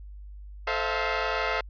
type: chord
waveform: 15% pulse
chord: F major seventh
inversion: first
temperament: equal with one note detuned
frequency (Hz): 440 / 523.3 / 646.4 / 698.5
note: A4 / C5 / E5 / F5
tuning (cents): 0 / 0 / -34 / 0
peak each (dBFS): -25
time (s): 0.67-1.61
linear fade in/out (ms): 5
effects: added 50 Hz sine -40 dBFS peak until 1.69 s + resampled to 11025 Hz